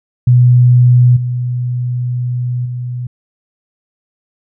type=tone with level steps; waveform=sine; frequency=123.47 Hz; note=B2; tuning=in tune; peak=-4 / -14 / -18 dBFS; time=0.27-3.07 s; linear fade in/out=5 ms; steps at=1.16 / 2.65 s; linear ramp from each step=10 ms; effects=none